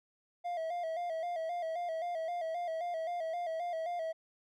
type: tone with vibrato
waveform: triangle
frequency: 674 Hz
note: E5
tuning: 38 cents sharp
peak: -32 dBFS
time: 0.44-4.13 s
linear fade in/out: 20 ms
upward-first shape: square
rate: 3.8 Hz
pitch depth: 70 cents each way
effects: none